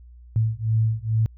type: beating tone pair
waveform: sine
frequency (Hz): 110 / 112.3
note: A2 / A2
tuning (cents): 0 / +36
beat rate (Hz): 2.3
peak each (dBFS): -22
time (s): 0.36-1.26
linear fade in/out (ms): 0
effects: added 60 Hz sine -43 dBFS peak until 1.37 s

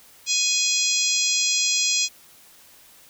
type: harmonic tone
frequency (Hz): 832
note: G#5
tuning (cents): +3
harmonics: 3 / 4 / 5 / 6 / 7 / 8 / 9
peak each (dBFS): -27 / -27 / -27 / -27 / -27 / -27 / -27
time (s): 0.26-2.09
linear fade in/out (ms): 50
effects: white hiss -51 dBFS RMS until 3.09 s

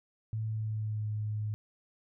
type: tone with pitch glide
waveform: sine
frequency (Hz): 110 to 106.5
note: A2 to G#2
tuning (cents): 0 to +44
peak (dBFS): -31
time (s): 0.33-1.54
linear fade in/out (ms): 0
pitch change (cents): -56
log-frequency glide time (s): 0.44-1.08
effects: none

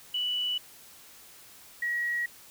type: tone pair in turn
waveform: sine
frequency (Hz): 2960 / 1909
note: F#7 / A#6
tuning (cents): 0 / +41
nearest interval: minor sixth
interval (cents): 759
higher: first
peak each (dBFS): -27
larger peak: neither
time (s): 0.14-0.58 / 1.82-2.26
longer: neither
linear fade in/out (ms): 5
effects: white hiss -52 dBFS RMS until 2.5 s

